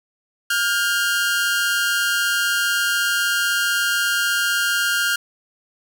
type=tone pair together; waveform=sawtooth; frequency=1416.1 / 1600 Hz; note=F6 / G6; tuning=+24 / +35 cents; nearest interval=major second; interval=211 cents; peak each=-16 / -19 dBFS; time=0.5-5.16 s; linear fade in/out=5 ms; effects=none